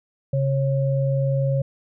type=tone pair together; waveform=sine; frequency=136.2 / 545.1 Hz; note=C#3 / C#5; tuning=-30 / -29 cents; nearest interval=2 octaves; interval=2401 cents; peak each=-19 / -25 dBFS; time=0.33-1.62 s; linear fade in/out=5 ms; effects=none